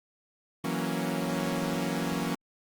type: chord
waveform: sawtooth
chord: F# dominant seventh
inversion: third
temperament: equal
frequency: 164.81 / 185 / 233.1 / 277.2 Hz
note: E3 / F#3 / A#3 / C#4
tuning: 0 / 0 / 0 / 0 cents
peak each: -30 dBFS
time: 0.64-2.35 s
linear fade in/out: 5 ms
effects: Opus 32 kbps